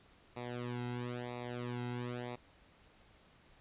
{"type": "tone with flanger", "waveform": "sawtooth", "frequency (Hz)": 122.1, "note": "B2", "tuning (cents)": -19, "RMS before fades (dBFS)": -41, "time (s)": [0.36, 2.36], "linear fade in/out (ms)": 10, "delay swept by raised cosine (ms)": [0.64, 1.74], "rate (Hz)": 1, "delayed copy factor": -0.95, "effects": ["pink hiss -64 dBFS RMS until 3.6 s", "resampled to 8000 Hz"]}